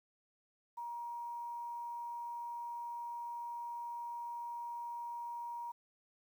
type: tone with quantisation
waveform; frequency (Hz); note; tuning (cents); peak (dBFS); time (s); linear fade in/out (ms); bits
sine; 947; A#5; +27; -40; 0.77-5.72; 10; 11
effects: none